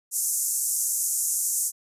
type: band-pass noise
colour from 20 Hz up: pink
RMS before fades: -26 dBFS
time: 0.11-1.72 s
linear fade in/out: 50 ms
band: 6400 to 13000 Hz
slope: 48 dB/octave
effects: resampled to 32000 Hz